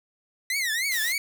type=tone with vibrato; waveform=sawtooth; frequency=1975.5 Hz; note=B6; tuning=in tune; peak=-21 dBFS; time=0.5-1.18 s; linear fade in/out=2 ms; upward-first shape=triangle; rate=3.4 Hz; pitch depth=260 cents each way
type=noise; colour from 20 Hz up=blue; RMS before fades=-33 dBFS; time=0.91-1.13 s; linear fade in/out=10 ms
effects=none